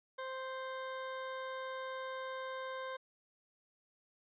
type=tone; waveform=20% pulse; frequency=523 Hz; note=C5; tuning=1 cent flat; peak=-35 dBFS; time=0.18-2.97 s; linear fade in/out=10 ms; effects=resampled to 8000 Hz